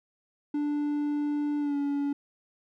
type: tone with pitch glide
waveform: triangle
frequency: 293.5 to 284.3 Hz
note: D4 to C#4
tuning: -1 to +44 cents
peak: -24 dBFS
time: 0.54-2.13 s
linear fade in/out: 5 ms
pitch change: -55 cents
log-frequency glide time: 1.59-1.76 s
effects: none